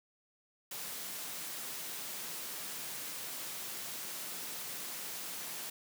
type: high-pass noise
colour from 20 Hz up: white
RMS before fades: -42 dBFS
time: 0.71-5.7 s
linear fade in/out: 5 ms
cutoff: 120 Hz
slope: 48 dB/octave
effects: none